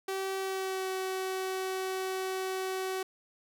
sawtooth tone with pitch glide, 384.4 to 377.4 Hz, G4 to F#4, -34 to +34 cents, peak -28 dBFS, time 0.08-3.03 s, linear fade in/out 5 ms, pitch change -32 cents, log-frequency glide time 0.37-0.88 s, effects none

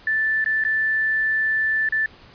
sine tone with dropouts, 1760 Hz, A6, in tune, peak -18 dBFS, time 0.07-2.06 s, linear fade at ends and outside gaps 2 ms, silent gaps 0.443-0.46 / 0.639-0.649 / 1.889-1.923 s, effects pink hiss -48 dBFS RMS until 2.34 s + resampled to 11025 Hz

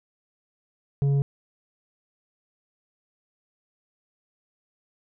sine tone with tanh clipping, 140 Hz, C#3, 18 cents sharp, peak -20 dBFS, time 1.02-1.22 s, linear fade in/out 0 ms, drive 6 dB, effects none

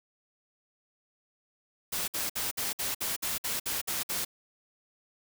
white noise bursts, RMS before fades -32 dBFS, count 11, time 1.92-4.25 s, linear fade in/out 10 ms, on 160 ms, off 57 ms, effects none

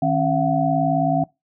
sine tone cluster, 156.6 / 272.5 / 679 / 738 Hz, D#3 / C#4 / F5 / F#5, +11 / -29 / -49 / -5 cents, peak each -22 dBFS, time 0.02-1.24 s, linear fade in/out 5 ms, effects noise-tail reverb RT60 0.2 s tail -22 dB re dry

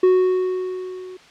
triangle tone with level ramp, 369.2 Hz, F#4, 4 cents flat, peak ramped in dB -8 to -32 dBFS, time 0.03-1.17 s, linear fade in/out 5 ms, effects white hiss -47 dBFS RMS until 1.3 s + low-pass 4000 Hz 12 dB/octave

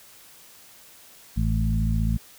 harmonic tone with a mistuned harmonic, 54.8 Hz, A1, 6 cents flat, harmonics 1 / 2 / 3 / 4, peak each -23 / -26 / -28 / -29 dBFS, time 1.36-2.18 s, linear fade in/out 20 ms, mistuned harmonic 1, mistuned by -42 cents, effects white hiss -50 dBFS RMS until 2.38 s

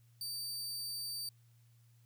sawtooth tone, 4627 Hz, D8, 27 cents flat, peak -36 dBFS, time 0.21-1.29 s, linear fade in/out 2 ms, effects added 117 Hz sine -62 dBFS peak until 2.05 s + white hiss -75 dBFS RMS until 2.05 s

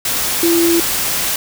sine tone in noise, 337.8 Hz, E4, 42 cents sharp, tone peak -11 dBFS, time 0.43-0.8 s, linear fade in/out 2 ms, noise white, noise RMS -18 dBFS, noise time 0.05-1.36 s, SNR +4 dB, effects none

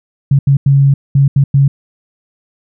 sine tone bursts at uneven times, 138.59 Hz, C#3, in tune, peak -5 dBFS, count 6, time 0.31-0.39 / 0.47-0.57 / 0.66-0.94 / 1.15-1.28 / 1.36-1.44 / 1.54-1.68 s, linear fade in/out 5 ms, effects none

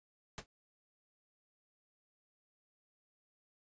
pink noise with exponential decay, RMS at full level -38 dBFS, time 0.38-0.46 s, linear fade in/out 0 ms, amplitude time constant 17 ms, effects resampled to 16000 Hz

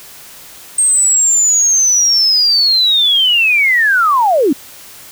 sine linear sweep, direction down, 8470 to 247.9 Hz, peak -8 dBFS, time 0.78-4.53 s, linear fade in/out 5 ms, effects white hiss -36 dBFS RMS until 5.11 s

